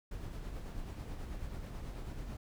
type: noise with tremolo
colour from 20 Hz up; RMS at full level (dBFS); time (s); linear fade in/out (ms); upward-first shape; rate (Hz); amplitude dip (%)
brown; -41; 0.11-2.37; 5; sine; 9.2; 35
effects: none